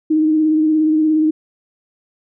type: tone with vibrato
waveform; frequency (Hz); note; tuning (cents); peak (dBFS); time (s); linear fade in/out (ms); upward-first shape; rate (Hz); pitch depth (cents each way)
sine; 311.1; D#4; 0; -11; 0.1-1.31; 10; sine; 17; 27
effects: none